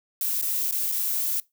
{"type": "noise with dropouts", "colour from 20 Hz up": "violet", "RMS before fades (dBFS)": -26, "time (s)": [0.21, 1.4], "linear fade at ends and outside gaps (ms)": 1, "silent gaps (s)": [[0.414, 0.424], [0.711, 0.723], [0.917, 0.922]], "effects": ["noise-tail reverb RT60 0.2 s tail -22 dB re dry"]}